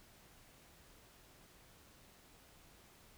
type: silence
effects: pink hiss -63 dBFS RMS until 3.17 s